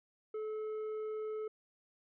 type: tone with tanh clipping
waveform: sine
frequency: 431.9 Hz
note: A4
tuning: 32 cents flat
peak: -38 dBFS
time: 0.34-1.48 s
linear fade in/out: 5 ms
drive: 6 dB
effects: none